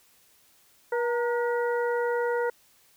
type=harmonic tone with a mistuned harmonic; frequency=480.3 Hz; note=B4; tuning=48 cents flat; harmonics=1 / 2 / 3 / 4; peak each=-25 / -32 / -34 / -39 dBFS; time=0.92-2.5 s; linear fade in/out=5 ms; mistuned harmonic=2; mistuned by=-60 cents; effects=white hiss -61 dBFS RMS until 2.96 s